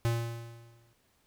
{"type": "tone with exponential decay", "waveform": "square", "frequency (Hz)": 116.54, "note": "A#2", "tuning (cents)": 0, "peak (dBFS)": -25, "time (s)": [0.05, 0.93], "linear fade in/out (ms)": 0, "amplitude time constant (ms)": 190, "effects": ["pink hiss -70 dBFS RMS until 1.26 s"]}